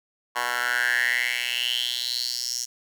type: tone with high-pass filter sweep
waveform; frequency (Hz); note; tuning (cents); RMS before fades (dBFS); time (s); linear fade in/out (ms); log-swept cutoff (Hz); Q
10% pulse; 122.1; B2; -19; -26; 0.35-2.66; 20; 1100 to 6000; 6.4
effects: none